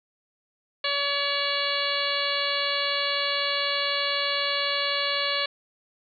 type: harmonic tone with a mistuned harmonic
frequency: 568 Hz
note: C#5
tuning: 42 cents sharp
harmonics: 1 / 2 / 3 / 4 / 5 / 6 / 7 / 8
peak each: -32 / -32 / -32 / -32 / -32 / -32 / -32 / -32 dBFS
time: 0.84-5.46 s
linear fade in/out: 5 ms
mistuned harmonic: 8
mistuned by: -65 cents
effects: none